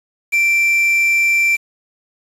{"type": "tone with quantisation", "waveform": "triangle", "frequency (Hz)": 2349, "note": "D7", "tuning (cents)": 0, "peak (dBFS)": -10, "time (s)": [0.32, 1.57], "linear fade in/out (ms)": 20, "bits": 5, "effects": ["resampled to 32000 Hz"]}